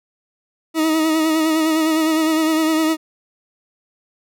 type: tone with vibrato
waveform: 40% pulse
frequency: 316.9 Hz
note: D#4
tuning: 32 cents sharp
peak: -14 dBFS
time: 0.74-2.97 s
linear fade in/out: 50 ms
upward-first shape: sine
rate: 9.8 Hz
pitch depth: 35 cents each way
effects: none